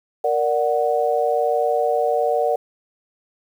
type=chord; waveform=sine; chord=Bb augmented; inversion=none; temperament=equal; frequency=466.2 / 587.3 / 740 Hz; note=Bb4 / D5 / F#5; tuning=0 / 0 / 0 cents; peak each=-21 dBFS; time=0.24-2.56 s; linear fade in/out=5 ms; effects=8-bit